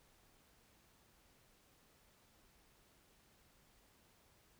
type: silence
effects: pink hiss -70 dBFS RMS until 4.59 s